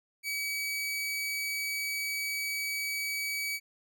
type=tone; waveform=sawtooth; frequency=2278 Hz; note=C#7; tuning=47 cents sharp; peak=-28 dBFS; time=0.23-3.6 s; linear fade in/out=50 ms; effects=none